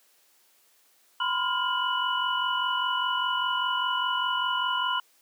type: tone cluster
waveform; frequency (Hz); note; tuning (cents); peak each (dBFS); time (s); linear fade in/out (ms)
sine; 989 / 1034 / 1409 / 2955; B5 / C6 / F6 / F#7; +2 / -21 / +15 / -3; -30; 1.2-5; 5
effects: white hiss -63 dBFS RMS until 5.21 s + high-pass 300 Hz 12 dB/octave